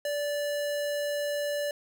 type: tone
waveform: square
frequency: 582 Hz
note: D5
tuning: 16 cents flat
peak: -29 dBFS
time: 0.05-1.71 s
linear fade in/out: 2 ms
effects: none